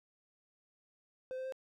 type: tone with pitch steps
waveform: triangle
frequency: 515 / 520.1 / 525.2 Hz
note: C5 / C5 / C5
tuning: -28 / -10 / +6 cents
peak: -36 dBFS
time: 1.31-1.523 s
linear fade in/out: 0 ms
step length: 71 ms
effects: none